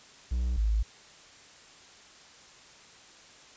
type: tone pair in turn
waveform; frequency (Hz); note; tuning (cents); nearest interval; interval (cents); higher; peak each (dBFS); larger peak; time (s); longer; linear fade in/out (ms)
triangle / sine; 60.9 / 53.79; B1 / A1; -24 / -39; major second; 215; first; -24 / -23; second; 0.31-0.57 / 0.57-0.83; neither; 10
effects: white hiss -53 dBFS RMS until 3.56 s + resampled to 16000 Hz